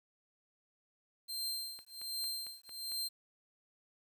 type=tone with tremolo; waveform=sawtooth; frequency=4155 Hz; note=C8; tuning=13 cents flat; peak=-32 dBFS; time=1.28-3.09 s; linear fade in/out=20 ms; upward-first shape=triangle; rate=1.3 Hz; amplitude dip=100%
type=click train; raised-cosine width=0.3 ms; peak=-38 dBFS; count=6; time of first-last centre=1.79-2.919 s; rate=4.43 Hz
effects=11-bit

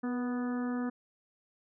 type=harmonic tone with a mistuned harmonic; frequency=246.9 Hz; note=B3; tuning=in tune; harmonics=1 / 2 / 3 / 4 / 5 / 6 / 7; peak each=-31 / -42 / -46 / -49 / -46 / -49 / -50 dBFS; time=0.03-0.9 s; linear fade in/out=10 ms; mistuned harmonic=2; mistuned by=-29 cents; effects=none

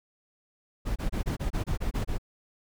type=noise bursts; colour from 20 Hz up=brown; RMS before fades=-28 dBFS; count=10; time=0.85-2.184 s; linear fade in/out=20 ms; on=110 ms; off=26 ms; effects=none

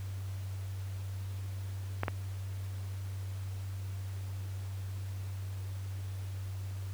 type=clicks; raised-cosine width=0.5 ms; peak=-16 dBFS; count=2; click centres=2.034 / 2.082 s; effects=added 96 Hz sine -36 dBFS peak until 6.93 s + pink hiss -54 dBFS RMS until 6.93 s

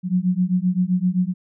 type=beating tone pair; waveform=sine; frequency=178.1 / 185.8 Hz; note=F3 / F#3; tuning=+34 / +7 cents; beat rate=7.7 Hz; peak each=-20 dBFS; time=0.03-1.34 s; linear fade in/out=50 ms; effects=none

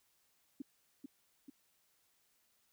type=tone with echo; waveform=sine; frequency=275.9 Hz; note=C#4; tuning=8 cents flat; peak=-39 dBFS; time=0.6-0.62 s; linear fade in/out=5 ms; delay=440 ms; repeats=2; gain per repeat=-4 dB; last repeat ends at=1.5 s; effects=white hiss -75 dBFS RMS until 2.72 s

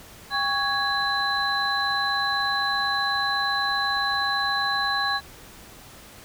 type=tone cluster; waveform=sine; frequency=797 / 1115 / 1666 / 4026 Hz; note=G5 / C#6 / G#6 / B7; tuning=+28 / +10 / +5 / +33 cents; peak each=-29 / -28 / -26 / -27 dBFS; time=0.3-5.21 s; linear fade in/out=50 ms; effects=pink hiss -46 dBFS RMS until 6.24 s

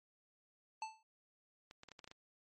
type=tone with exponential decay; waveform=square; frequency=880 Hz; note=A5; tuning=in tune; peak=-38 dBFS; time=0.82-1.03 s; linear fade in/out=2 ms; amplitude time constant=45 ms
type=clicks; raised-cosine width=0.2 ms; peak=-36 dBFS; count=8; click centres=1.711 / 1.834 / 1.887 / 1.917 / 1.992 / 2.043 / 2.076 / 2.114 s
effects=MP3 32 kbps

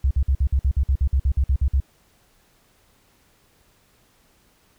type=tone bursts; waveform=sine; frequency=67.1 Hz; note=C2; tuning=44 cents sharp; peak=-15 dBFS; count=15; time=0.04-1.803 s; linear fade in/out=5 ms; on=69 ms; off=52 ms; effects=pink hiss -60 dBFS RMS until 4.78 s

